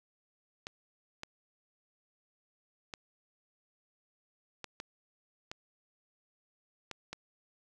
clicks, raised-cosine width 0.2 ms, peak -23 dBFS, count 8, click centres 0.669 / 1.234 / 2.938 / 4.643 / 4.801 / 5.515 / 6.913 / 7.13 s, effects none

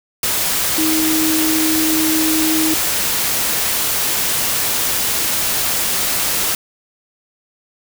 sine tone in noise, 316.1 Hz, D#4, 27 cents sharp, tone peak -16 dBFS, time 0.78-2.74 s, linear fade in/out 2 ms, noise white, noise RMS -18 dBFS, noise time 0.23-6.55 s, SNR -1 dB, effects none

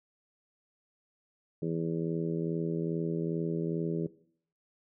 harmonic tone, 82.41 Hz, E2, in tune, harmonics 2 / 3 / 4 / 5 / 6 / 7, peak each -33 / -40 / -36 / -36 / -44 / -47 dBFS, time 1.62-4.07 s, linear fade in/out 5 ms, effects noise-tail reverb RT60 0.6 s tail -19 dB re dry

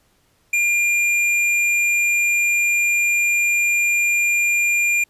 sine tone with hard clipping, 2400 Hz, D7, 37 cents sharp, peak -17 dBFS, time 0.53-5.04 s, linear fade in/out 5 ms, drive 8 dB, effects pink hiss -61 dBFS RMS until 5.09 s + resampled to 32000 Hz

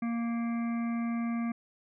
harmonic tone, 233.1 Hz, A#3, in tune, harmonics 1 / 3 / 5 / 7 / 9 / 10, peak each -29 / -44 / -44 / -52 / -48 / -52 dBFS, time 0.02-1.52 s, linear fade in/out 5 ms, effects none

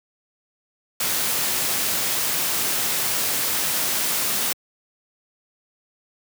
white noise, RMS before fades -23 dBFS, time 1-4.53 s, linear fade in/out 5 ms, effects high-pass 100 Hz 12 dB/octave

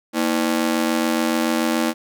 sawtooth ring-modulated tone, 277.2 Hz, C#4, in tune, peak -11 dBFS, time 0.13-1.94 s, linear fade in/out 50 ms, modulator 43.5 Hz, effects none

